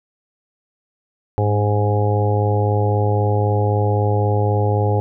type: harmonic tone with a mistuned harmonic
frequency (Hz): 103.83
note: G#2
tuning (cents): 0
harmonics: 1 / 2 / 3 / 4 / 5 / 6 / 7 / 8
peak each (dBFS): -16 / -31 / -29 / -23 / -24 / -35 / -28 / -25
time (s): 1.38-5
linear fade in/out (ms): 0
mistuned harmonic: 2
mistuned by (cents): -25
effects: none